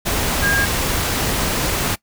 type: tone in noise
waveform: sine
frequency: 1621 Hz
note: G#6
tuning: 42 cents flat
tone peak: -16 dBFS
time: 0.42-0.66 s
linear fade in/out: 20 ms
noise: pink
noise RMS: -20 dBFS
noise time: 0.05-1.96 s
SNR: +1 dB
effects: noise-tail reverb RT60 0.1 s tail -21 dB re dry